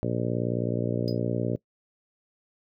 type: harmonic tone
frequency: 59.2 Hz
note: A#1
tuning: 27 cents sharp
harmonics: 2 / 3 / 4 / 5 / 6 / 7 / 8 / 9 / 10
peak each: -30 / -32 / -33 / -34 / -35 / -35 / -36 / -37 / -37 dBFS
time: 0.03-1.56 s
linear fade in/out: 0 ms
type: tone with exponential decay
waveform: triangle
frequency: 4975 Hz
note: D#8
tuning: 1 cent flat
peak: -31 dBFS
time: 1.08-1.19 s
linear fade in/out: 0 ms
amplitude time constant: 23 ms
effects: noise-tail reverb RT60 0.1 s tail -21 dB re dry